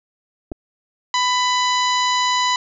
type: clicks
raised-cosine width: 2 ms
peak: -17 dBFS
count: 2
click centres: 0.517 / 0.52 s
type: harmonic tone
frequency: 996 Hz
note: B5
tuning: 14 cents sharp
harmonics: 1 / 2 / 3 / 4 / 5 / 6 / 7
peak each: -18 / -24 / -26 / -24 / -31 / -34 / -30 dBFS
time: 1.14-2.56 s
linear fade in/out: 2 ms
effects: none